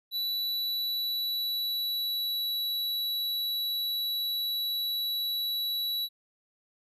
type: tone with pitch glide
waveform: square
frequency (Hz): 3951 to 3926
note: B7 to B7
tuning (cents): 0 to -11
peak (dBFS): -29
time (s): 0.11-6.09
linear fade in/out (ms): 50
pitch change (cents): -11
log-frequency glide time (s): 0.28-2.53
effects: none